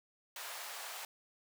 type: high-pass noise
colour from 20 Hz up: pink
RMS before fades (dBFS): -45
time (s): 0.36-1.05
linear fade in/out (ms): 2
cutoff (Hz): 660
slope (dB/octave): 24
effects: none